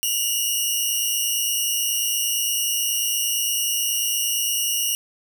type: tone pair together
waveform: 10% pulse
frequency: 2808 / 2917 Hz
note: F7 / F#7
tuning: +9 / -25 cents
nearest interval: minor second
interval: 66 cents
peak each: -15 dBFS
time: 0.03-4.95 s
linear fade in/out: 0 ms
effects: none